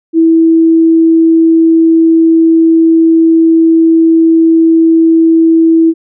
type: tone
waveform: sine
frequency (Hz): 326.8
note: E4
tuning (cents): -15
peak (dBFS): -3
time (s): 0.13-5.94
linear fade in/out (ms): 50
effects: none